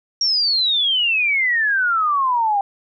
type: exponential sweep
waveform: sine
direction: down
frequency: 5640 to 784 Hz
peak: -15 dBFS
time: 0.21-2.61 s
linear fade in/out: 2 ms
effects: none